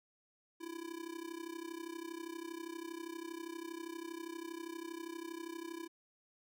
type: tone with amplitude modulation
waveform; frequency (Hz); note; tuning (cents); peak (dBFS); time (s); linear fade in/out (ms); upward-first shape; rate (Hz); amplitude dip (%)
square; 333.9; E4; +22; -40; 0.6-5.88; 20; sine; 32.5; 85
effects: none